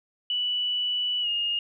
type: tone with pitch glide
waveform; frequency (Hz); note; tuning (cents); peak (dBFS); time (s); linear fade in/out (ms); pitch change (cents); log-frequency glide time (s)
sine; 2960 to 2843; F#7 to F7; 0 to +30; -24; 0.3-1.59; 2; -70; 1.21-1.28
effects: none